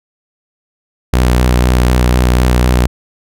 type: tone with vibrato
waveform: sawtooth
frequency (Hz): 61.74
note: B1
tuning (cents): 0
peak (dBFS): -4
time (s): 1.13-2.87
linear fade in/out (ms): 5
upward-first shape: square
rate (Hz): 4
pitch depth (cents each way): 18
effects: none

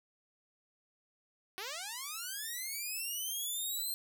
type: linear sweep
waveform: 5% pulse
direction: up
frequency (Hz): 361.2 to 4186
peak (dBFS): -28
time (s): 1.58-3.94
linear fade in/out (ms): 0
effects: none

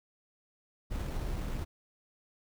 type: noise with sample-and-hold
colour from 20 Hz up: brown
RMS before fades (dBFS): -35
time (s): 0.9-1.65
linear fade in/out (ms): 20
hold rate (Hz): 4900
effects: none

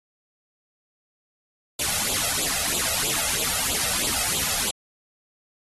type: noise with flanger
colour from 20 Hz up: white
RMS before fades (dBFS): -24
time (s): 1.79-4.71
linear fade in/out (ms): 5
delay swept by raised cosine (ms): 0.26 to 1.56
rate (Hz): 3.1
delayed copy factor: +0.9
effects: AAC 32 kbps

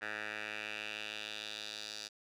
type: tone with band-pass filter sweep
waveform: 10% pulse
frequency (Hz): 106.4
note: G#2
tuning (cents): +42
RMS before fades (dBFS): -43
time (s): 0.01-2.09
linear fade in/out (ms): 20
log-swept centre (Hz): 1800 to 4800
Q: 2.6
effects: none

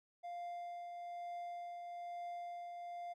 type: tone with tremolo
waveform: triangle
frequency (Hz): 698.5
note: F5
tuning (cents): 0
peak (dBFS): -40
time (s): 0.23-3.14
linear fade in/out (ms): 20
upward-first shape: triangle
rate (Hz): 1.1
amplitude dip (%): 35
effects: none

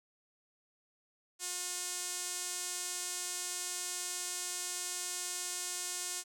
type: tone with band-pass filter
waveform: sawtooth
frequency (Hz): 359.2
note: F4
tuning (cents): +49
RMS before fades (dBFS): -39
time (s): 1.39-6.24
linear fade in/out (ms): 50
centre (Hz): 7900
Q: 1.9
effects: none

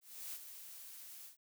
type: noise with ADSR envelope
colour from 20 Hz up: blue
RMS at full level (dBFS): -44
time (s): 0.01-1.37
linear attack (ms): 320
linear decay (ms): 52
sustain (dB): -8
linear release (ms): 120
effects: none

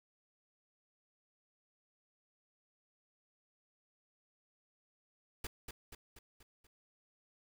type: noise with echo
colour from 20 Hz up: pink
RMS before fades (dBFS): -41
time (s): 5.44-5.47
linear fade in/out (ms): 5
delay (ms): 240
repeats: 5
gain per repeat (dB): -5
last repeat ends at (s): 6.67
effects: none

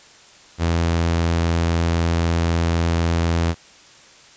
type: tone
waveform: sawtooth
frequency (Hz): 83.9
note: E2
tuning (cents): +31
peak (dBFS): -13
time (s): 0.58-3.55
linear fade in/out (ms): 50
effects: white hiss -47 dBFS RMS until 4.36 s + resampled to 16000 Hz

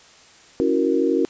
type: chord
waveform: sine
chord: F# dominant seventh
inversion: second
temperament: equal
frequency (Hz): 277.2 / 329.6 / 370 / 466.2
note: C#4 / E4 / F#4 / A#4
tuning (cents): 0 / 0 / 0 / 0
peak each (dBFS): -22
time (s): 0.6-1.25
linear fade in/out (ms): 0
effects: white hiss -49 dBFS RMS until 1.29 s + resampled to 16000 Hz

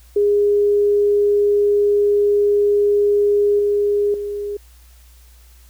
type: tone with level steps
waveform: sine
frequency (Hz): 410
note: G#4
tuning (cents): -22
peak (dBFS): -12 / -14 / -22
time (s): 0.16-4.57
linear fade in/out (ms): 5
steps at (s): 3.59 / 4.14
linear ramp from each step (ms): 2
effects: added 60 Hz sine -44 dBFS peak until 5.69 s + white hiss -53 dBFS RMS until 5.69 s

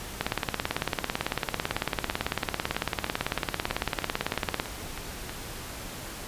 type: two click trains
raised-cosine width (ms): 0.3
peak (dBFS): -9 / -19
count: 80 / 11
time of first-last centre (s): 0.21-4.599 / 2.11-5.295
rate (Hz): 18 / 3.14
effects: pink hiss -39 dBFS RMS until 6.27 s + resampled to 32000 Hz

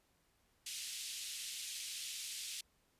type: band-pass noise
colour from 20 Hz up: pink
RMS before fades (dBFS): -45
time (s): 0.66-2.61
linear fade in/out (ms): 5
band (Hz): 2800 to 11000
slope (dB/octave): 24
effects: pink hiss -75 dBFS RMS until 2.99 s + resampled to 32000 Hz

